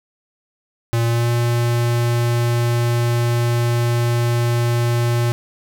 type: tone with pitch glide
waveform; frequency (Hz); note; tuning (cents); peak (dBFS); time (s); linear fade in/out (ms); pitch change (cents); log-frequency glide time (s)
square; 116.54 to 118.99; A#2 to A#2; 0 to +36; -16; 0.93-5.32; 0; +36; 1.05-1.3
effects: none